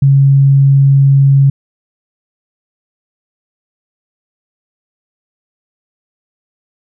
sine tone, 137.8 Hz, C#3, 10 cents flat, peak -4 dBFS, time 0.02-1.5 s, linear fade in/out 5 ms, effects none

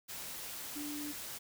sine tone in noise, 293.7 Hz, D4, in tune, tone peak -40 dBFS, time 0.75-1.13 s, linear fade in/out 20 ms, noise white, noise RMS -44 dBFS, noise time 0.08-1.39 s, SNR +1 dB, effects none

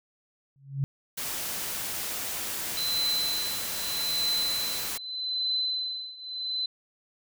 sine tone with exponential growth, 137.7 Hz, C#3, 11 cents flat, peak -21 dBFS, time 0.56-0.84 s, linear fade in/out 0 ms, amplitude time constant 60 ms
white noise, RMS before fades -33 dBFS, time 1.17-4.98 s, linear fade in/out 10 ms
sine tone with tremolo, 4039 Hz, B7, 38 cents sharp, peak -24 dBFS, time 2.77-6.66 s, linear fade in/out 5 ms, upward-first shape triangle, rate 0.81 Hz, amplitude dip 90%
effects none

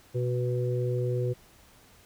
harmonic tone, 123.47 Hz, B2, in tune, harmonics 1 / 3 / 4, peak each -27 / -32 / -33 dBFS, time 0.14-1.34 s, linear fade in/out 20 ms, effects pink hiss -57 dBFS RMS until 2.05 s

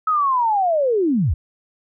sine linear sweep, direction down, 1294 to 56.1 Hz, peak -15 dBFS, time 0.07-1.34 s, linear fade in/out 5 ms, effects none

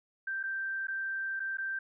sine tone with dropouts, 1568 Hz, G6, in tune, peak -32 dBFS, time 0.27-1.79 s, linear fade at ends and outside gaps 5 ms, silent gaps 0.43-0.436 / 0.871-0.882 / 1.396-1.401 / 1.572-1.583 s, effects none

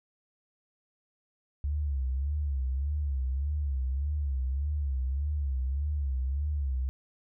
sine tone with vibrato, 69.3 Hz, C#2, in tune, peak -27 dBFS, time 1.64-6.89 s, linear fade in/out 0 ms, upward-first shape sine, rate 1.7 Hz, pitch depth 130 cents each way, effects none

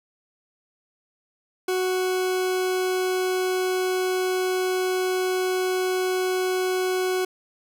40% pulse tone, 370 Hz, F#4, in tune, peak -21 dBFS, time 1.68-7.25 s, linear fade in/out 5 ms, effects none

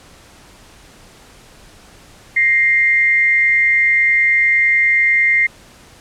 sine tone pair together, 1870.9 / 2100 Hz, A#6 / C7, +6 / +6 cents, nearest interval major second, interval 200 cents, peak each -18 / -11 dBFS, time 2.36-5.47 s, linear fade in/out 10 ms, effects pink hiss -44 dBFS RMS until 6 s + low-pass 10000 Hz 12 dB/octave

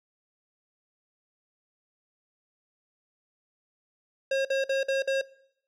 square tone bursts, 540 Hz, C#5, 45 cents flat, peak -24 dBFS, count 5, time 4.31-5.214 s, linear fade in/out 5 ms, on 140 ms, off 51 ms, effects noise-tail reverb RT60 0.7 s tail -21 dB re dry + low-pass 5000 Hz 12 dB/octave

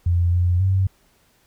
sine tone with pitch steps, 86.8 / 88.5 / 95.2 Hz, F2 / F2 / F#2, -10 / +23 / +50 cents, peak -15 dBFS, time 0.06-0.87 s, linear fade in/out 5 ms, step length 270 ms, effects pink hiss -60 dBFS RMS until 1.46 s

